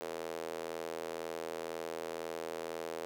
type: tone with high-pass filter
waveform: square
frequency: 41 Hz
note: E1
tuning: 9 cents flat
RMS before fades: -41 dBFS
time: 0.01-3.05 s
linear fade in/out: 0 ms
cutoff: 470 Hz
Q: 2.8
effects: none